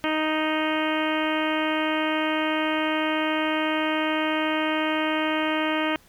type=harmonic tone; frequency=311.3 Hz; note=D#4; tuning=1 cent sharp; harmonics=1 / 2 / 3 / 4 / 5 / 6 / 7 / 8 / 9 / 10; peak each=-26 / -29 / -31 / -32 / -33 / -34 / -34 / -35 / -36 / -36 dBFS; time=0.04-5.96 s; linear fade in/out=0 ms; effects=pink hiss -56 dBFS RMS until 6.08 s